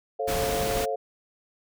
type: chord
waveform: sine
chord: A augmented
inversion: none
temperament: equal with one note detuned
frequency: 440 / 543.3 / 698.5 Hz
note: A4 / C#5 / E#5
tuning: 0 / -35 / 0 cents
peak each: -30 dBFS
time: 0.19-0.96 s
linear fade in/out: 10 ms
type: noise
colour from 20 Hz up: pink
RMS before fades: -30 dBFS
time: 0.27-0.86 s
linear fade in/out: 20 ms
effects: none